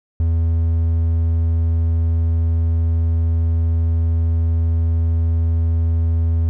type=tone; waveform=triangle; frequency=82.41 Hz; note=E2; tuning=in tune; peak=-12 dBFS; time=0.2-6.49 s; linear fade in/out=0 ms; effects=none